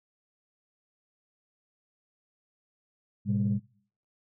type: tone cluster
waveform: sine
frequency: 109.1 / 127.8 / 200.8 Hz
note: A2 / C3 / G3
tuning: -14 / -40 / +42 cents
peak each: -28 / -31 / -26 dBFS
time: 3.25-3.6 s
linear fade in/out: 50 ms
effects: noise-tail reverb RT60 0.6 s tail -25 dB re dry + tanh soft clip ceiling -18 dBFS